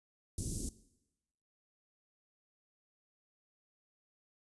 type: band-stop noise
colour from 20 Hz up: pink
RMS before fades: -38 dBFS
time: 0.38-0.69 s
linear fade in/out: 2 ms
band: 320 to 6300 Hz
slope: 24 dB/octave
effects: noise-tail reverb RT60 0.9 s tail -18 dB re dry + resampled to 24000 Hz